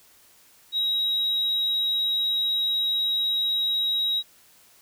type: tone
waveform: sine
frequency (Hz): 3827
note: A#7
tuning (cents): +45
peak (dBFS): -20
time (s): 0.72-4.23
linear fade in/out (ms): 50
effects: tanh soft clip ceiling -19 dBFS + white hiss -56 dBFS RMS until 4.81 s